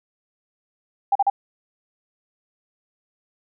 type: tone bursts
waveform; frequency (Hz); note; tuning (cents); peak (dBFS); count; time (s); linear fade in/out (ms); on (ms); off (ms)
sine; 798; G5; +31; -14; 3; 1.12-1.3; 5; 34; 39
effects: none